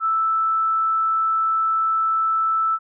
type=tone; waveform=sine; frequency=1318.5 Hz; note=E6; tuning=in tune; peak=-17 dBFS; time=0-2.79 s; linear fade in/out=50 ms; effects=none